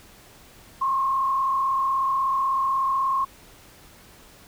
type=tone with frequency modulation; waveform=sine; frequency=1074 Hz; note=C6; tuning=45 cents sharp; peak=-20 dBFS; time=0.81-3.25 s; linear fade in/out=10 ms; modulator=36.3 Hz; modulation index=0.81; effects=pink hiss -50 dBFS RMS until 4.47 s